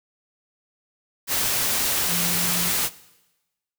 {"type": "tone in noise", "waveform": "sine", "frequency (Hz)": 174.61, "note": "F3", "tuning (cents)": 0, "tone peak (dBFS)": -29, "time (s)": [2.08, 2.72], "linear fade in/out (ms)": 50, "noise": "white", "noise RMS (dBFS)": -23, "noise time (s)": [1.27, 2.9], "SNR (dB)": -9, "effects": ["noise-tail reverb RT60 1.0 s tail -19 dB re dry"]}